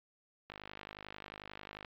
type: click train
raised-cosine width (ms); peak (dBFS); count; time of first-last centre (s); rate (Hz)
0.3; -28; 70; 0.5-1.848; 51.2
effects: low-pass 4000 Hz 12 dB/octave + AAC 64 kbps